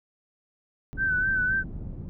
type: low-pass noise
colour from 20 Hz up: pink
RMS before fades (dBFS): -36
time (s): 0.93-2.09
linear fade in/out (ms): 0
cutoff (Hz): 220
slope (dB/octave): 12
type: tone with vibrato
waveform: sine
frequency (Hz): 1526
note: G6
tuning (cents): -47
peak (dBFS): -22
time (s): 0.97-1.64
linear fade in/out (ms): 50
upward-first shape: sine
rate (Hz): 3.8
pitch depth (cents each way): 45
effects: none